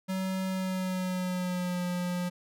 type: tone with pitch glide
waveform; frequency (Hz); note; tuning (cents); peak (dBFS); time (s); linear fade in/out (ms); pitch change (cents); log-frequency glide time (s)
square; 188.8 to 178.2; F#3 to F3; +35 to +35; -30; 0.08-2.3; 20; -100; 0.47-1.84
effects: none